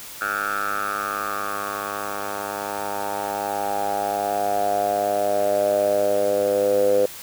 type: tone with band-pass filter sweep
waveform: 10% pulse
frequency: 101.3 Hz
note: G#2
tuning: 43 cents flat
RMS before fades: -23 dBFS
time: 0.21-7.06 s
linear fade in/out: 5 ms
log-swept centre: 1400 to 500 Hz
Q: 7.5
effects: white hiss -38 dBFS RMS until 7.22 s